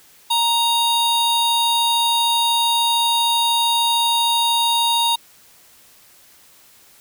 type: tone pair together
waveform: square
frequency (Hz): 933 / 3732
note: A#5 / A#7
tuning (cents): +1 / +1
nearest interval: 2 octaves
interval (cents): 2400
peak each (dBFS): -19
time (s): 0.3-5.16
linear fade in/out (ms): 10
effects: white hiss -50 dBFS RMS until 7 s